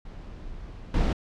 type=noise with level steps; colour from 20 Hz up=brown; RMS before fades=-40 / -21 dBFS; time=0.05-1.13 s; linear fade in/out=5 ms; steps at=0.94 s; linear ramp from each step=2 ms; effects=low-pass 5000 Hz 12 dB/octave